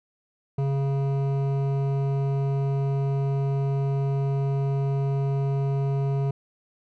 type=tone with hard clipping; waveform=sine; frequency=137.8 Hz; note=C#3; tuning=10 cents flat; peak=-24 dBFS; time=0.58-6.31 s; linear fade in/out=5 ms; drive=12 dB; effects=none